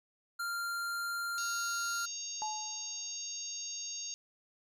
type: tone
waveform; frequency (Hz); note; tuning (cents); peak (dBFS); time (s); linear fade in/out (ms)
square; 1391; F6; -7; -35; 0.39-2.06; 10
type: harmonic tone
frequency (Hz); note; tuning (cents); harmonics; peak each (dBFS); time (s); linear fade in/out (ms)
928; A#5; -8; 3 / 4 / 5 / 6 / 7; -51 / -50 / -45 / -49 / -40; 1.38-4.14; 0
type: tone with exponential decay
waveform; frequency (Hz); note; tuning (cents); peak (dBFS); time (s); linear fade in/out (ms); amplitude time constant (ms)
sine; 859; A5; -42; -33; 2.42-3.16; 0; 160
effects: none